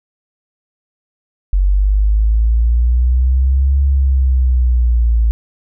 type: linear two-way sweep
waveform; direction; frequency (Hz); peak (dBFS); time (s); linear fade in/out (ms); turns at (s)
sine; up then down; 46.25 to 69.3 to 55.5; -9; 1.53-5.31; 0; 3.82
effects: none